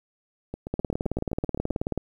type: two click trains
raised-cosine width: 2 ms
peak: -13 / -19 dBFS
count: 24 / 10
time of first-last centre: 0.74-1.977 / 0.54-1.704 s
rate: 18.6 / 7.73 Hz
effects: 9-bit